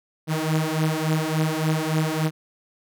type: beating tone pair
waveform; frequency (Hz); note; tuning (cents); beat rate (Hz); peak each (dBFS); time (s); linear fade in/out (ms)
sawtooth; 155.56 / 159.06; D#3 / D#3; 0 / +38; 3.5; -20; 0.27-2.31; 50
effects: none